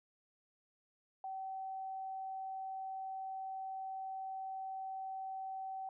sine tone, 766 Hz, G5, 40 cents flat, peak -40 dBFS, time 1.24-5.89 s, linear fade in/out 2 ms, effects none

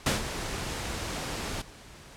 pink noise with ADSR envelope, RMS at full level -23 dBFS, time 0.06-1.62 s, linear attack 4 ms, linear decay 140 ms, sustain -11 dB, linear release 7 ms, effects pink hiss -49 dBFS RMS until 2.16 s + low-pass 9000 Hz 12 dB/octave

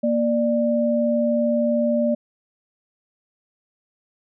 sine tone pair together, 234.9 / 592 Hz, A#3 / D5, +13 / +14 cents, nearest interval octave + major third, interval 1601 cents, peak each -20 dBFS, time 0.03-2.15 s, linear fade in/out 10 ms, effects none

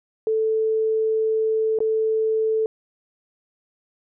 sine tone with dropouts, 440 Hz, A4, in tune, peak -18 dBFS, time 0.27-2.66 s, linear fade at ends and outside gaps 1 ms, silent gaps 1.788-1.804 s, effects none

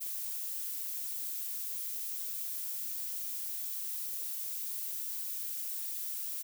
violet noise, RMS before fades -38 dBFS, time 0-6.43 s, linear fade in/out 20 ms, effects none

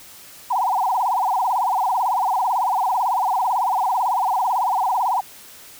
sine tone with vibrato, 857 Hz, A5, 46 cents flat, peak -17 dBFS, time 0.5-5.21 s, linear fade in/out 10 ms, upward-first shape sine, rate 18 Hz, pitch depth 270 cents each way, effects white hiss -43 dBFS RMS until 5.79 s

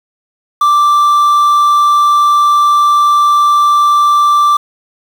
triangle tone with quantisation, 1174.7 Hz, D6, in tune, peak -4 dBFS, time 0.61-4.57 s, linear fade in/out 5 ms, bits 5, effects none

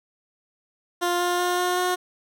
15% pulse tone with pitch steps, 351.2 / 353.8 / 356.5 / 359.2 / 361.9 Hz, F4 / F4 / F4 / F4 / F#4, +10 / +23 / +36 / +49 / -38 cents, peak -15 dBFS, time 1.01-1.96 s, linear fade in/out 20 ms, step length 190 ms, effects none

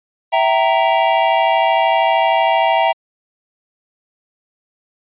square chord, E diminished, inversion none, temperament equal with one note detuned, 659.3 / 772.3 / 932.3 Hz, E5 / G5 / Bb5, 0 / -26 / 0 cents, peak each -17 dBFS, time 0.32-2.93 s, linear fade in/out 20 ms, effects resampled to 8000 Hz

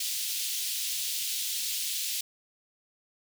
pink high-pass noise, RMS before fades -32 dBFS, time 0-2.21 s, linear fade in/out 5 ms, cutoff 3100 Hz, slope 24 dB/octave, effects none

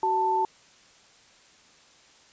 sine tone pair together, 376.8 / 886 Hz, F#4 / A5, +32 / +12 cents, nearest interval octave + minor third, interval 1480 cents, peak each -29 / -22 dBFS, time 0.03-0.45 s, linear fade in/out 2 ms, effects white hiss -56 dBFS RMS until 2.32 s + resampled to 16000 Hz

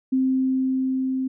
sine tone with level ramp, 261.6 Hz, C4, in tune, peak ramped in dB -17 to -22 dBFS, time 0.12-1.28 s, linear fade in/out 10 ms, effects none

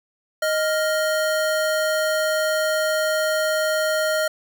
square tone pair together, 624 / 1400.8 Hz, D#5 / F6, +5 / +5 cents, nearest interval octave + major second, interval 1400 cents, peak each -21 / -26 dBFS, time 0.42-4.28 s, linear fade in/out 5 ms, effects none

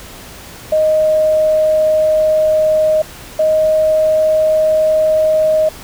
sine tone pair in turn, 622.3 / 625.1 Hz, D#5 / D#5, 0 / +8 cents, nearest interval unison, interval 8 cents, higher second, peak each -9 dBFS, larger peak neither, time 0.72-3.02 / 3.39-5.69 s, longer neither, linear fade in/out 5 ms, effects pink hiss -34 dBFS RMS until 5.83 s

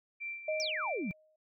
sine tone with tremolo, 2351 Hz, D7, 1 cent sharp, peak -36 dBFS, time 0.2-1.13 s, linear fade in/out 20 ms, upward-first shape sine, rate 3.3 Hz, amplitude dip 65%
sine tone with exponential decay, 622.3 Hz, D#5, in tune, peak -29 dBFS, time 0.48-1.36 s, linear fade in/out 5 ms, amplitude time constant 190 ms
sine exponential sweep, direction down, 5920 to 165.9 Hz, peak -33 dBFS, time 0.6-1.11 s, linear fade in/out 0 ms
effects none

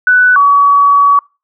sine tone pair in turn, 1491 / 1133.8 Hz, F#6 / C#6, +13 / +39 cents, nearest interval perfect fourth, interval 474 cents, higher first, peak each -4 dBFS, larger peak neither, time 0.07-0.36 / 0.36-1.19 s, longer second, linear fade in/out 2 ms, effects noise-tail reverb RT60 0.3 s tail -26 dB re dry

